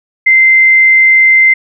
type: tone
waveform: sine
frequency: 2079 Hz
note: C7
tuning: 12 cents flat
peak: -3 dBFS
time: 0.26-1.54 s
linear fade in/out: 10 ms
effects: none